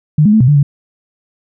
sine tone with pitch steps, 151.5 / 209.5 / 218.9 / 125.1 / 146.8 / 142.2 Hz, D#3 / G#3 / A3 / B2 / D3 / C#3, -46 / +15 / -9 / +23 / 0 / +45 cents, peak -5 dBFS, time 0.18-0.63 s, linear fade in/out 5 ms, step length 75 ms, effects none

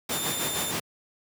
pink noise with tremolo, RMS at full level -28 dBFS, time 0.09-0.8 s, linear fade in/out 5 ms, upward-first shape sine, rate 6.4 Hz, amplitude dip 55%
10% pulse tone with vibrato, 3579 Hz, A7, 29 cents sharp, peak -23 dBFS, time 0.11-0.72 s, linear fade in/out 10 ms, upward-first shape triangle, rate 19 Hz, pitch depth 17 cents each way
effects high-pass 150 Hz 12 dB/octave

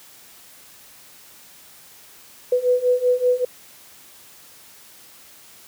sine beating tone pair, 493.9 / 499.1 Hz, B4 / B4, 0 / +18 cents, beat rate 5.2 Hz, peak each -20 / -18 dBFS, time 2.52-3.45 s, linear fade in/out 5 ms, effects white hiss -47 dBFS RMS until 5.67 s + high-pass 60 Hz 12 dB/octave

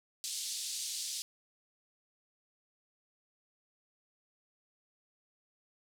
pink band-pass noise, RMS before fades -39 dBFS, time 0.24-1.22 s, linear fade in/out 0 ms, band 3800 to 10000 Hz, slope 24 dB/octave, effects none

